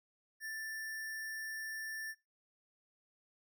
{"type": "tone with sample-and-hold", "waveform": "sine", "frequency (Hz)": 1766, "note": "A6", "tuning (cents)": 6, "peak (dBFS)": -40, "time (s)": [0.4, 2.15], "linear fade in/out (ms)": 50, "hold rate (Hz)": 7350, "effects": ["noise-tail reverb RT60 0.2 s tail -19 dB re dry"]}